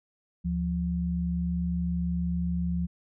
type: tone pair together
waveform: sine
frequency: 74.42 / 174.61 Hz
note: D2 / F3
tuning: +24 / 0 cents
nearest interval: octave + minor third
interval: 1476 cents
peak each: -31 / -27 dBFS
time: 0.44-2.87 s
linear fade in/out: 20 ms
effects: none